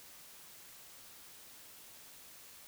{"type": "silence", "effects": ["white hiss -55 dBFS RMS until 2.67 s"]}